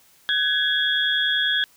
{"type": "tone cluster", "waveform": "sine", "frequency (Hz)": [1524, 1674, 3312, 3540], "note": ["G6", "G#6", "G#7", "A7"], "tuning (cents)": [-49, 13, -5, 10], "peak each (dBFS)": [-27, -23, -22, -29], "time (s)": [0.29, 1.64], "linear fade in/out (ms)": 0, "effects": ["white hiss -56 dBFS RMS until 1.76 s"]}